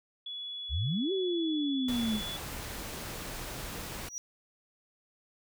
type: tone with pitch glide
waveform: sine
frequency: 3399 to 3427 Hz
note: G#7 to A7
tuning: +39 to -46 cents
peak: -37 dBFS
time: 0.26-2.37 s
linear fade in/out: 5 ms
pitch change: +15 cents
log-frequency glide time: 1.04-2.03 s
type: exponential two-way sweep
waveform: sine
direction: up then down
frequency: 61.9 to 392 to 207.9 Hz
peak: -28 dBFS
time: 0.69-2.21 s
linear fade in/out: 50 ms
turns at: 1.12 s
type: noise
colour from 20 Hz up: pink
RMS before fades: -40 dBFS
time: 1.88-4.09 s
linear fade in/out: 5 ms
type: tone with exponential growth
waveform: triangle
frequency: 5790 Hz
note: F#8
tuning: 38 cents flat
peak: -31 dBFS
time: 3.98-4.18 s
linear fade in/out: 0 ms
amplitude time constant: 42 ms
effects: none